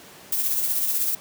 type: noise with tremolo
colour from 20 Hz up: violet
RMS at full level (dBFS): -22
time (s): 0.32-1.15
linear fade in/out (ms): 5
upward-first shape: sine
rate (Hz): 16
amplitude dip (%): 40
effects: pink hiss -45 dBFS RMS until 1.2 s + high-pass 150 Hz 12 dB/octave